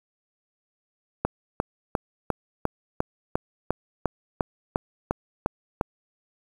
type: click train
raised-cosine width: 1 ms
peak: -8 dBFS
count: 14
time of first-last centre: 1.25-5.811 s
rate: 2.85 Hz
effects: 7-bit